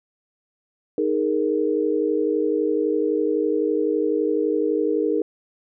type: chord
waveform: sine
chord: D# suspended fourth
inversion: none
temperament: just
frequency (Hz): 311.1 / 414.8 / 466.7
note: D#4 / G#4 / A#4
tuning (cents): 0 / -2 / +2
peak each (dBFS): -23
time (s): 0.98-5.22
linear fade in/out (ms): 2
effects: none